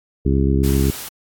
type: harmonic tone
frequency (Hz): 67.8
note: C#2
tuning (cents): -38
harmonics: 1 / 2 / 3 / 4 / 5 / 6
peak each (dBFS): -17 / -20 / -22 / -23 / -24 / -25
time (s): 0.25-0.91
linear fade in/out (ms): 10
type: noise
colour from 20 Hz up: white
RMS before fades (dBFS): -31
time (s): 0.63-1.09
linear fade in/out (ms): 10
effects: AAC 64 kbps